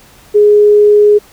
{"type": "tone", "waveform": "sine", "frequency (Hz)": 416.3, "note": "G#4", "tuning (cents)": 4, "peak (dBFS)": -3, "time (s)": [0.34, 1.19], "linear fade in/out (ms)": 20, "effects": ["pink hiss -42 dBFS RMS until 1.32 s"]}